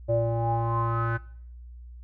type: tone with low-pass filter sweep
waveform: square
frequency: 115.8 Hz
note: A#2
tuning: 11 cents flat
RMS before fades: -26 dBFS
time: 0.08-1.18 s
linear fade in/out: 20 ms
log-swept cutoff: 550 to 1500 Hz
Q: 9.4
effects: noise-tail reverb RT60 0.6 s tail -19 dB re dry + added 60 Hz sine -41 dBFS peak until 2.03 s